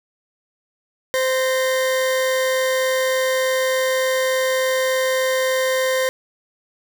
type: tone pair together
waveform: 40% pulse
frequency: 519.8 / 1841 Hz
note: C5 / A#6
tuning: -11 / -22 cents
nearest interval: octave + minor seventh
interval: 2189 cents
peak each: -17 / -25 dBFS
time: 1.14-6.09 s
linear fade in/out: 0 ms
effects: none